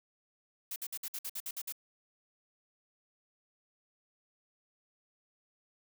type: noise bursts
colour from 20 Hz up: blue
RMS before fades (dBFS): -39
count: 10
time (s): 0.71-1.724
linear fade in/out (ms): 5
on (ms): 51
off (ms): 56
effects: none